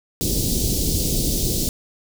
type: band-stop noise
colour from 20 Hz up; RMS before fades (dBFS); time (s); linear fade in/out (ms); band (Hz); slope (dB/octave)
pink; -21; 0.21-1.69; 0; 430 to 4200; 24
effects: none